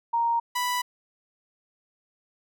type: tone pair in turn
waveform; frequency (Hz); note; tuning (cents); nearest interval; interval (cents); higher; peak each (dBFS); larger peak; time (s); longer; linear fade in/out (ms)
sine / sawtooth; 932.3 / 987.7; A#5 / B5; 0 / 0; minor second; 100; second; -21; neither; 0.13-0.4 / 0.55-0.82; neither; 10
effects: none